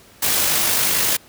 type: noise with amplitude modulation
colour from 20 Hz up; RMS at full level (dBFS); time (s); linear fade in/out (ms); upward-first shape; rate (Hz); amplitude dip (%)
white; -17; 0.22-1.17; 10; sine; 51; 30
effects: pink hiss -48 dBFS RMS until 1.28 s + high-pass 60 Hz 12 dB/octave